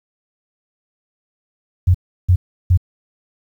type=tone bursts; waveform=sine; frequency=90.1 Hz; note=F#2; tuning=45 cents flat; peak=-8 dBFS; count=3; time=1.87-2.775 s; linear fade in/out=10 ms; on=75 ms; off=340 ms; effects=8-bit